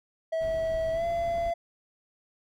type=tone with pitch glide; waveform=triangle; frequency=649 to 679.3 Hz; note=E5 to F5; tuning=-27 to -48 cents; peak=-24 dBFS; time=0.32-1.54 s; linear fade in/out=10 ms; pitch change=+79 cents; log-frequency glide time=0.92-1.05 s
type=noise; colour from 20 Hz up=brown; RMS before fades=-41 dBFS; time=0.4-1.52 s; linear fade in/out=20 ms
effects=none